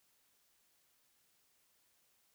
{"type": "silence", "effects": ["white hiss -74 dBFS RMS until 2.34 s"]}